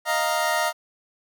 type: chord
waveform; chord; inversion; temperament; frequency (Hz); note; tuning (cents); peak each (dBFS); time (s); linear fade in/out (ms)
25% pulse; Eb suspended second; none; equal; 622.3 / 698.5 / 932.3; Eb5 / F5 / Bb5; 0 / 0 / 0; -22 / -22 / -22; 0.05-0.73; 50
effects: none